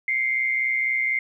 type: tone pair together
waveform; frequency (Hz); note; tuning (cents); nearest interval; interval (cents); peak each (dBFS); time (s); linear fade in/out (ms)
sine; 2093 / 2217; C7 / C#7; 0 / 0; minor second; 100; -21 / -29; 0.08-1.19; 2
effects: 10-bit